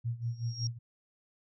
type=tone with tremolo; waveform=sine; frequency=117.5 Hz; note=A#2; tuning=14 cents sharp; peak=-29 dBFS; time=0.04-0.79 s; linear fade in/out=20 ms; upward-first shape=sine; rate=5.3 Hz; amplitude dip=85%
type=tone with exponential growth; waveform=sine; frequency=5588 Hz; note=F8; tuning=in tune; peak=-33 dBFS; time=0.22-0.67 s; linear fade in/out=2 ms; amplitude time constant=96 ms
effects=none